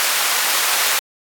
pink high-pass noise, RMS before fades -18 dBFS, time 0-0.99 s, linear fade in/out 0 ms, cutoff 1100 Hz, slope 12 dB/octave, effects AAC 64 kbps

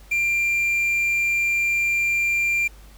triangle tone with quantisation, 2380 Hz, D7, 22 cents sharp, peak -17 dBFS, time 0.11-2.68 s, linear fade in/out 10 ms, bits 7, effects added 50 Hz sine -44 dBFS peak until 2.97 s + pink hiss -52 dBFS RMS until 2.97 s

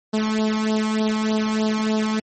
sawtooth tone with flanger, 216.9 Hz, A3, 25 cents flat, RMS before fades -21 dBFS, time 0.13-2.2 s, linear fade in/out 10 ms, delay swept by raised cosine 0.21 to 0.95 ms, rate 3.3 Hz, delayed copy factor +0.85, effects low-pass 10000 Hz 12 dB/octave + MP3 32 kbps

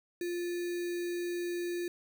sine tone with sample-and-hold, 349.2 Hz, F4, in tune, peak -32 dBFS, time 0.21-1.88 s, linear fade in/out 2 ms, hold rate 2100 Hz, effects none

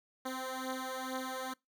10% pulse beating tone pair, 258.9 / 261.1 Hz, C4 / C4, -18 / -3 cents, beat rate 2.2 Hz, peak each -31 / -33 dBFS, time 0.25-1.54 s, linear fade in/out 10 ms, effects noise-tail reverb RT60 0.2 s tail -24 dB re dry

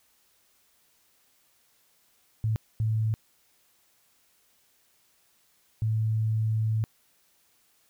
sine tone bursts at uneven times, 110 Hz, A2, in tune, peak -23 dBFS, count 3, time 2.44-2.56 / 2.8-3.14 / 5.82-6.84 s, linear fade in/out 0 ms, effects white hiss -66 dBFS RMS until 7.89 s

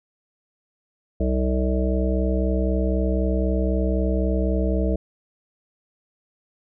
harmonic tone, 63.9 Hz, C2, 40 cents flat, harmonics 1 / 3 / 5 / 7 / 9 / 10, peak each -21 / -26 / -28 / -29 / -31 / -31 dBFS, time 1.2-4.96 s, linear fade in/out 5 ms, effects none

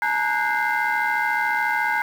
sine tone cluster, 853 / 927 / 1481 / 1606 / 2084 Hz, G#5 / A#5 / F#6 / G6 / C7, +46 / -10 / +1 / +41 / -7 cents, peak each -25 dBFS, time 0.02-2.02 s, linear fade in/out 2 ms, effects tanh soft clip ceiling -13 dBFS + 7-bit

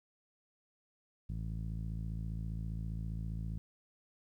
sawtooth tone with low-pass filter, 55 Hz, A1, in tune, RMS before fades -39 dBFS, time 1.29-3.58 s, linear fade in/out 0 ms, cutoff 160 Hz, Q 2.3, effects 12-bit

